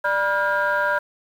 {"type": "tone cluster", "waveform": "sine", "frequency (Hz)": [592, 970, 1412, 1608], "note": ["D5", "B5", "F6", "G6"], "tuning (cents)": [14, -31, 19, 44], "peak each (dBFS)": -23, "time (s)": [0.04, 0.99], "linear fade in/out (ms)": 10, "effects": ["tanh soft clip ceiling -12 dBFS", "8-bit"]}